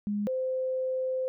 sine tone pair in turn, 206.2 / 517.6 Hz, G#3 / C5, -12 / -19 cents, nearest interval octave + major third, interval 1593 cents, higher second, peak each -27 dBFS, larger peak neither, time 0.07-0.27 / 0.27-1.28 s, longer second, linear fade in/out 0 ms, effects none

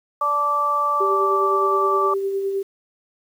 harmonic tone, 291.4 Hz, D4, 13 cents flat, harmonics 2 / 3 / 4, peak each -28 / -28 / -18 dBFS, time 0.21-2.14 s, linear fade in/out 5 ms
sine tone with tremolo, 392 Hz, G4, in tune, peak -19 dBFS, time 1-2.63 s, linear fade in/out 10 ms, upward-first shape sine, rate 9.7 Hz, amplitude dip 35%
effects 8-bit

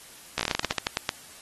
slowing click train, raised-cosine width 0.2 ms, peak -7 dBFS, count 15, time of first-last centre 0.38-1.091 s, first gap 14 ms, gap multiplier 1.18, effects white hiss -48 dBFS RMS until 1.41 s + AAC 32 kbps

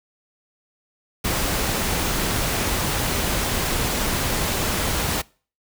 pink noise, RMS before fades -23 dBFS, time 1.24-5.22 s, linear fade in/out 10 ms, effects noise-tail reverb RT60 0.4 s tail -24 dB re dry

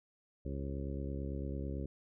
harmonic tone with a mistuned harmonic, 69 Hz, C#2, 7 cents flat, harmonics 1 / 2 / 3 / 4 / 5 / 6 / 7 / 8, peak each -39 / -43 / -46 / -46 / -48 / -49 / -55 / -51 dBFS, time 0.45-1.86 s, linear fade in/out 5 ms, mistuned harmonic 8, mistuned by -28 cents, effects none

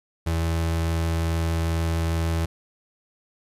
35% pulse tone, 82.41 Hz, E2, in tune, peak -20 dBFS, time 0.26-2.46 s, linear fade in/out 10 ms, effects resampled to 32000 Hz + 10-bit

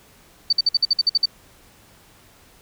sine tone bursts, 4577 Hz, D8, 45 cents flat, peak -13 dBFS, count 10, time 0.5-1.257 s, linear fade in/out 5 ms, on 28 ms, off 53 ms, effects pink hiss -52 dBFS RMS until 2.61 s

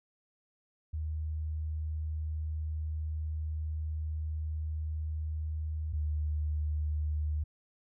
sine tone pair in turn, 77.7 / 75.88 Hz, D#2 / D#2, -2 / -43 cents, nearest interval unison, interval 41 cents, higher first, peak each -32 / -29 dBFS, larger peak second, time 0.93-5.93 / 5.93-7.44 s, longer first, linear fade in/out 10 ms, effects none

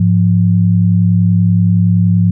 sine tone pair together, 104.54 / 175.1 Hz, G#2 / F3, +12 / +5 cents, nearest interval major sixth, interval 893 cents, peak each -10 dBFS, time 0-2.31 s, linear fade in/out 5 ms, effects none

